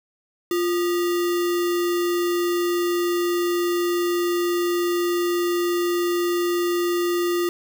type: tone with sample-and-hold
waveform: sine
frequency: 349.2 Hz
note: F4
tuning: in tune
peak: -19 dBFS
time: 0.51-7.49 s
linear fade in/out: 2 ms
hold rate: 1575 Hz
effects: none